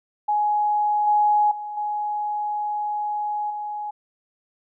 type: tone with level steps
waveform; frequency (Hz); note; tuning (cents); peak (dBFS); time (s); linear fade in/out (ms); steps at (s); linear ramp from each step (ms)
sine; 837; G#5; +13; -18 / -15 / -29 / -23 / -27; 0.28-3.91; 10; 1.07 / 1.51 / 1.77 / 3.5; 5
effects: none